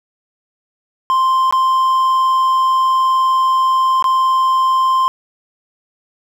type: tone with dropouts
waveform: triangle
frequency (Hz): 1046.5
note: C6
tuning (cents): 0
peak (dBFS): -9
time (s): 1.1-5.08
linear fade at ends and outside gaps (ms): 0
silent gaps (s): 1.51-1.525 / 4.025-4.042
effects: none